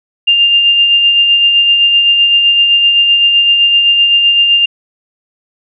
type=tone with tremolo; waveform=sine; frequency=2800 Hz; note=F7; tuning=4 cents sharp; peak=-4 dBFS; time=0.27-4.66 s; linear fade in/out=10 ms; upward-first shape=sine; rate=7.8 Hz; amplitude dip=35%; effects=none